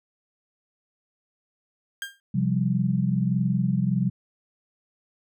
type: tone with exponential decay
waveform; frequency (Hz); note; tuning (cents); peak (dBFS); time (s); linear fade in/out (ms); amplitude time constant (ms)
30% pulse; 1602; G6; +37; -24; 2.02-2.2; 1; 37
type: chord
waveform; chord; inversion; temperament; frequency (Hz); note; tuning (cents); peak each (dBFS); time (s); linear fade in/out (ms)
sine; C suspended fourth; none; equal; 130.81 / 174.61 / 196; C3 / F3 / G3; 0 / 0 / 0; -25; 2.34-4.1; 10
effects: none